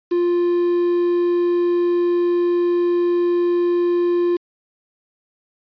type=tone with quantisation; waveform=triangle; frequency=349.6 Hz; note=F4; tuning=2 cents sharp; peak=-13 dBFS; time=0.11-4.37 s; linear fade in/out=10 ms; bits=6; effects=resampled to 11025 Hz